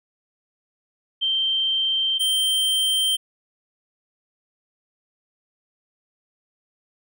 sine / square tone pair in turn, 3136 / 3136 Hz, G7 / G7, 0 / 0 cents, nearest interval unison, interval 0 cents, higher neither, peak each -19 dBFS, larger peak neither, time 1.21-2.19 / 2.19-3.17 s, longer neither, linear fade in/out 20 ms, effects none

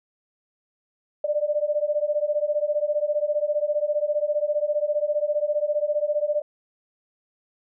sine beating tone pair, 587.3 / 602.3 Hz, D5 / D5, 0 / +44 cents, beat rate 15 Hz, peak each -24 dBFS, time 1.24-6.42 s, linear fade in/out 5 ms, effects none

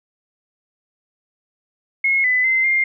sine tone with pitch steps, 2167 / 2005 / 2068 / 2112 Hz, C#7 / B6 / C7 / C7, -40 / +26 / -21 / +16 cents, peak -14 dBFS, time 2.04-2.84 s, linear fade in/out 5 ms, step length 200 ms, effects none

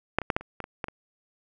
clicks, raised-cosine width 0.5 ms, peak -6 / -18 / -8 / -9 / -27 / -19 / -22 / -15 / -21 dBFS, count 9, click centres 0.186 / 0.217 / 0.302 / 0.365 / 0.41 / 0.603 / 0.641 / 0.842 / 0.884 s, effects none

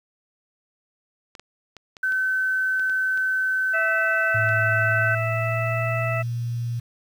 clicks, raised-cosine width 0.2 ms, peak -24 dBFS, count 9, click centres 1.352 / 1.396 / 1.767 / 1.968 / 2.122 / 2.796 / 2.897 / 3.175 / 4.491 s
sine tone, 1527 Hz, G6, 46 cents flat, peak -20 dBFS, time 2.03-5.15 s, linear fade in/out 5 ms
harmonic tone, 658 Hz, E5, 3 cents flat, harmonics 1 / 2 / 3 / 4, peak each -27 / -30 / -31 / -31 dBFS, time 3.73-6.23 s, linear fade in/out 20 ms
sine tone with pitch glide, 110 to 118.58 Hz, A2 to A#2, 0 to +30 cents, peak -24 dBFS, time 4.34-6.8 s, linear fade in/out 10 ms, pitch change +130 cents, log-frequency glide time 4.77-6.09 s
effects 8-bit

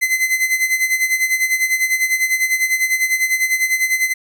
45% pulse tone with tremolo, 2048 Hz, C7, 38 cents flat, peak -12 dBFS, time 0.01-4.14 s, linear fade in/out 20 ms, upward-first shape sine, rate 10 Hz, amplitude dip 70%, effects none

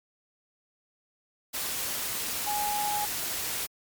sine tone in noise, 830.6 Hz, G#5, in tune, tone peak -28 dBFS, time 2.46-3.06 s, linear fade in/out 20 ms, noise white, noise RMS -32 dBFS, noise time 1.53-3.67 s, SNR +1 dB, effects MP3 96 kbps

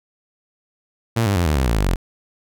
sawtooth tone with pitch steps, 115.1 / 100.2 / 87.23 / 75.94 / 66.11 / 57.55 / 50.1 / 43.61 Hz, A#2 / G2 / F2 / D#2 / C2 / A#1 / G1 / F1, -22 / +38 / -2 / -41 / +19 / -22 / +38 / -2 cents, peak -12 dBFS, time 1.16-1.96 s, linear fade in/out 10 ms, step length 100 ms, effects none

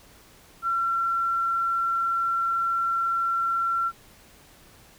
sine tone, 1359 Hz, F6, 48 cents flat, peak -22 dBFS, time 0.62-3.92 s, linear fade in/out 50 ms, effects pink hiss -53 dBFS RMS until 4.98 s

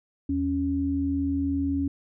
sine tone pair together, 80.44 / 277.2 Hz, E2 / C#4, -42 / 0 cents, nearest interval octave + major sixth, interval 2142 cents, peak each -30 / -24 dBFS, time 0.29-1.88 s, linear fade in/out 5 ms, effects none

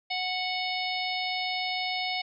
harmonic tone with a mistuned harmonic, 737 Hz, F#5, 7 cents flat, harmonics 1 / 3 / 4 / 5 / 6 / 7, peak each -33 / -33 / -38 / -36 / -37 / -39 dBFS, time 0.1-2.22 s, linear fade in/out 10 ms, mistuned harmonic 6, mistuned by -16 cents, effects none

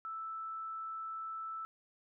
sine tone, 1318.5 Hz, E6, in tune, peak -39 dBFS, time 0.05-1.65 s, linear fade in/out 0 ms, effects none

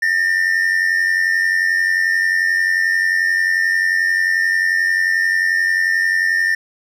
triangle tone pair together, 1798.7 / 1890 Hz, A6 / A#6, +38 / +23 cents, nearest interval minor second, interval 85 cents, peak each -13 / -19 dBFS, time 0.02-6.55 s, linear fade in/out 5 ms, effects none

